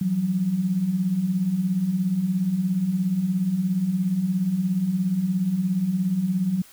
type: beating tone pair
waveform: sine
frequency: 170.1 / 187.1 Hz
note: F3 / F#3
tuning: -45 / +20 cents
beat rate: 17 Hz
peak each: -28 / -21 dBFS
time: 0.01-6.62 s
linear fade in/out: 5 ms
effects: white hiss -50 dBFS RMS until 6.72 s